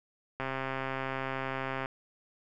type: click train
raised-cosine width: 0.5 ms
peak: -19 dBFS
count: 195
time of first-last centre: 0.4-1.859 s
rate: 133 Hz
effects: none